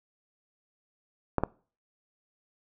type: clicks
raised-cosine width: 1 ms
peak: -10 dBFS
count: 2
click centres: 1.383 / 1.436 s
effects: noise-tail reverb RT60 0.4 s tail -23 dB re dry

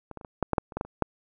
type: clicks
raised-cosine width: 1 ms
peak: -25 / -24 / -30 / -26 / -10 / -10 / -8 / -28 / -16 / -13 / -29 / -8 dBFS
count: 12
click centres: 0.113 / 0.173 / 0.212 / 0.248 / 0.427 / 0.533 / 0.582 / 0.722 / 0.77 / 0.811 / 0.85 / 1.023 s
effects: none

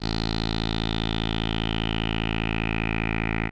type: tone with low-pass filter sweep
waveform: 10% pulse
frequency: 55 Hz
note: A1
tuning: in tune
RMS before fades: -26 dBFS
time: 0-3.51 s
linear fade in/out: 50 ms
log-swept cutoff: 4400 to 2200 Hz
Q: 6.4
effects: none

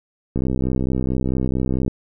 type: click train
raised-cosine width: 3 ms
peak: -9 dBFS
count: 99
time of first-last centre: 0.36-1.879 s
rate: 64.5 Hz
effects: none

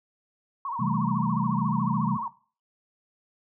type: tone with vibrato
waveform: sine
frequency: 1021 Hz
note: C6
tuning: 43 cents flat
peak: -29 dBFS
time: 0.65-2.28 s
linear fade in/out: 2 ms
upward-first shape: sine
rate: 14 Hz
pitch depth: 180 cents each way
type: chord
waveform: sine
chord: A minor seventh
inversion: first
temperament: equal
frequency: 130.81 / 164.81 / 196 / 220 Hz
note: C3 / E3 / G3 / A3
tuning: 0 / 0 / 0 / 0 cents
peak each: -30 dBFS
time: 0.79-2.17 s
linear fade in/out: 10 ms
effects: noise-tail reverb RT60 0.4 s tail -17 dB re dry

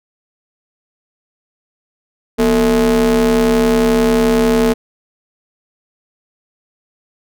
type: ring-modulated tone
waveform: square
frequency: 102.8 Hz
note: G#2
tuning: 17 cents flat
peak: -8 dBFS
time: 2.38-4.74 s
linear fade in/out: 20 ms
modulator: 344 Hz
effects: none

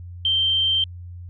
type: tone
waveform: sine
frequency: 3136 Hz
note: G7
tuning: in tune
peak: -17 dBFS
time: 0.25-0.84 s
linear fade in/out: 2 ms
effects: added 88 Hz sine -34 dBFS peak until 1.29 s

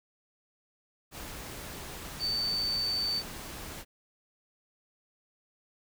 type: tone in noise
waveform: sine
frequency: 4557 Hz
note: C#8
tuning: 47 cents sharp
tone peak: -28 dBFS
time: 2.19-3.23 s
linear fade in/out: 50 ms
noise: pink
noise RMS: -42 dBFS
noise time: 1.11-3.85 s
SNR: +11 dB
effects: none

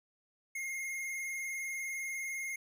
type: tone with vibrato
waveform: square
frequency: 2134 Hz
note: C7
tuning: 34 cents sharp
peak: -37 dBFS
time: 0.55-2.56 s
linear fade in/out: 5 ms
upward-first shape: sine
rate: 20 Hz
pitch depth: 38 cents each way
effects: none

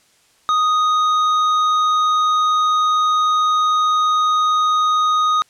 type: tone with hard clipping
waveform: sine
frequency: 1244.5 Hz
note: D#6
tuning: in tune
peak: -15 dBFS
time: 0.49-5.42 s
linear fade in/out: 0 ms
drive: 7 dB
effects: white hiss -56 dBFS RMS until 5.49 s + low-pass 9000 Hz 12 dB/octave

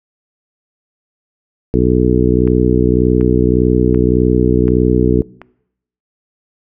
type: click train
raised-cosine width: 0.5 ms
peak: -17 dBFS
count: 6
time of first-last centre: 1.74-5.416 s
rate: 1.36 Hz
type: harmonic tone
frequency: 61.74 Hz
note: B1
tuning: in tune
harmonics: 1 / 2 / 3 / 4 / 5 / 6 / 7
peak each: -17 / -17 / -17 / -17 / -17 / -17 / -17 dBFS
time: 1.74-5.22 s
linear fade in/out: 0 ms
effects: noise-tail reverb RT60 0.8 s tail -23 dB re dry

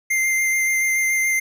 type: tone with vibrato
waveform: square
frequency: 2093 Hz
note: C7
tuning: in tune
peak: -18 dBFS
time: 0.1-1.4 s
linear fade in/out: 10 ms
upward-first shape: sine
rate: 7 Hz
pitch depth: 12 cents each way
effects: none

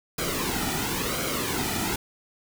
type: noise with flanger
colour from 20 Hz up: pink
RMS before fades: -28 dBFS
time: 0.18-1.96 s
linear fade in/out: 5 ms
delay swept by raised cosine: 1.1 to 1.87 ms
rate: 0.96 Hz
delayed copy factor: -0.65
effects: none

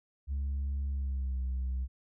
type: tone with pitch glide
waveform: sine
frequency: 69.3 to 64.29 Hz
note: C#2 to C2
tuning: 0 to -30 cents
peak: -28 dBFS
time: 0.27-1.88 s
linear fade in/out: 50 ms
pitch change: -130 cents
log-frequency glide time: 0.89-1.4 s
effects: tanh soft clip ceiling -29 dBFS

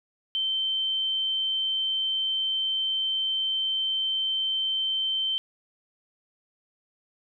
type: tone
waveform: sine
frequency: 3104 Hz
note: G7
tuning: 18 cents flat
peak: -24 dBFS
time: 0.35-5.38 s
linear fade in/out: 0 ms
effects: none

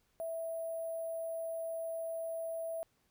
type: tone with sample-and-hold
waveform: sine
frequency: 657 Hz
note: E5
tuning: 6 cents flat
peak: -36 dBFS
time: 0.2-2.83 s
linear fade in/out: 0 ms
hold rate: 11025 Hz
effects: pink hiss -75 dBFS RMS until 3.1 s

